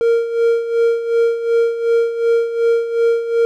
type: tone with tremolo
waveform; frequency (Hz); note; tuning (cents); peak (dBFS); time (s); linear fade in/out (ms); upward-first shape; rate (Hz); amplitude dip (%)
triangle; 463.8; A#4; -9; -8; 0.01-3.45; 0; sine; 2.7; 70
effects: none